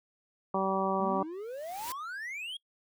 harmonic tone, 192.2 Hz, G3, 34 cents flat, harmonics 1 / 2 / 3 / 4 / 5 / 6, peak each -34 / -34 / -34 / -34 / -34 / -34 dBFS, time 0.54-1.23 s, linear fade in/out 5 ms
triangle exponential sweep, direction up, 197.6 to 3343 Hz, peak -35 dBFS, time 1-2.57 s, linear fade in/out 5 ms
white noise with exponential growth, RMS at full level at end -38 dBFS, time 1.32-1.92 s, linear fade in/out 1 ms, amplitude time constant 130 ms
effects noise-tail reverb RT60 0.1 s tail -24 dB re dry

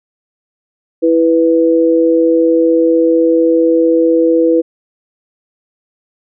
sine tone pair together, 329.6 / 493.9 Hz, E4 / B4, 0 / 0 cents, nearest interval perfect fifth, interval 700 cents, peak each -10 dBFS, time 1.02-4.62 s, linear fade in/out 20 ms, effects none

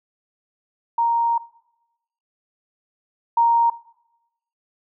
sine tone pair in turn, 932.3 / 932.3 Hz, A#5 / A#5, 0 / 0 cents, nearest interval unison, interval 0 cents, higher neither, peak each -16 / -13 dBFS, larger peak second, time 0.98-1.38 / 3.37-3.7 s, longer first, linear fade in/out 5 ms, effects noise-tail reverb RT60 0.9 s tail -20 dB re dry

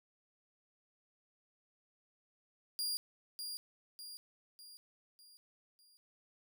sawtooth tone with echo, 4816 Hz, D8, 43 cents sharp, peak -32 dBFS, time 2.79-2.97 s, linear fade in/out 0 ms, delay 600 ms, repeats 5, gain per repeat -6 dB, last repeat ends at 5.97 s, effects none

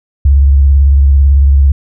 sine tone with vibrato, 69.3 Hz, C#2, in tune, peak -3 dBFS, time 0.25-1.72 s, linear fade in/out 5 ms, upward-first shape sine, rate 18 Hz, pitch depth 81 cents each way, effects none

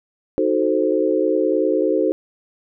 sine chord, D# diminished seventh, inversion none, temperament equal, 311.1 / 370 / 440 / 523.3 Hz, D#4 / F#4 / A4 / C5, 0 / 0 / 0 / 0 cents, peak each -21 dBFS, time 0.38-2.12 s, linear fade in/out 0 ms, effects none

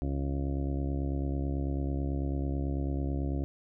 harmonic tone, 69.1 Hz, C#2, 5 cents flat, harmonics 1 / 2 / 3 / 4 / 5 / 6 / 7 / 8 / 9 / 10, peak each -31 / -35 / -46 / -36 / -41 / -49 / -53 / -47 / -52 / -49 dBFS, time 0.02-3.44 s, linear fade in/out 0 ms, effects none

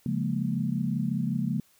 sine chord, Bb minor seventh, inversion first, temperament equal, 138.59 / 174.61 / 207.7 / 233.1 Hz, Db3 / F3 / Ab3 / Bb3, 0 / 0 / 0 / 0 cents, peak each -31 dBFS, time 0.06-1.6 s, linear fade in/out 2 ms, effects white hiss -63 dBFS RMS until 1.79 s

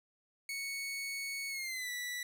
sawtooth tone with pitch glide, 2217 to 1963.7 Hz, C#7 to B6, 0 to -10 cents, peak -34 dBFS, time 0.49-2.23 s, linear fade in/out 2 ms, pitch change -210 cents, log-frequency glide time 1.49-1.9 s, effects none

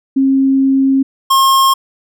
sine / square tone pair in turn, 269.1 / 1073.9 Hz, C4 / C6, +49 / +45 cents, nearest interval 2 octaves, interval 2396 cents, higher second, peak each -8 dBFS, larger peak neither, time 0.16-1.03 / 1.3-1.74 s, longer first, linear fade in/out 10 ms, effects none

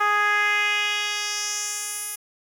10% pulse tone with band-pass filter sweep, 415.3 Hz, G#4, in tune, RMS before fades -24 dBFS, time 0-2.16 s, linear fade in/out 10 ms, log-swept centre 1200 to 12000 Hz, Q 2, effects 8-bit

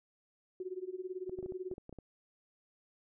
sine tone with tremolo, 370 Hz, F#4, in tune, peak -35 dBFS, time 0.6-1.74 s, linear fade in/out 2 ms, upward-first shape sine, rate 18 Hz, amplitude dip 90%
clicks, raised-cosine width 2 ms, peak -34 dBFS, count 10, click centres 1.295 / 1.388 / 1.428 / 1.461 / 1.522 / 1.714 / 1.781 / 1.894 / 1.927 / 1.987 s
effects none

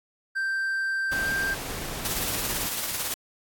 triangle tone with pitch glide, 1568 to 1581.6 Hz, G6 to G6, 0 to +15 cents, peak -23 dBFS, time 0.35-1.55 s, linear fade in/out 20 ms, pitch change +15 cents, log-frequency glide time 1.22-1.31 s
pink noise, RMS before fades -34 dBFS, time 1.11-2.67 s, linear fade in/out 10 ms
white noise with tremolo, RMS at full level -28 dBFS, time 2.05-3.14 s, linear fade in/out 2 ms, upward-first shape sine, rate 18 Hz, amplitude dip 40%
effects AAC 64 kbps

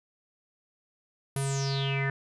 square tone with low-pass filter sweep, 137.2 Hz, C#3, 17 cents flat, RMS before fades -29 dBFS, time 1.36-2.1 s, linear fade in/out 2 ms, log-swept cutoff 11000 to 1700 Hz, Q 9, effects none

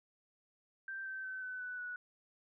sine tone with pitch steps, 1568 / 1548.2 / 1528.7 / 1509.3 / 1490.3 / 1471.5 Hz, G6 / G6 / G6 / F#6 / F#6 / F#6, 0 / -22 / -44 / +34 / +12 / -10 cents, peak -40 dBFS, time 0.88-1.96 s, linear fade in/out 2 ms, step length 180 ms, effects none

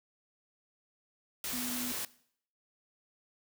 sine tone in noise, 246.9 Hz, B3, in tune, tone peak -38 dBFS, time 1.53-1.92 s, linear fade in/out 2 ms, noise white, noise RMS -37 dBFS, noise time 1.44-2.05 s, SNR -4 dB, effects noise-tail reverb RT60 0.6 s tail -19 dB re dry

